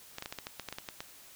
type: clicks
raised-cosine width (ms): 0.2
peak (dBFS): -21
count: 12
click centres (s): 0.184 / 0.224 / 0.259 / 0.325 / 0.387 / 0.469 / 0.597 / 0.687 / 0.726 / 0.785 / 0.888 / 1.005
effects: white hiss -54 dBFS RMS until 1.35 s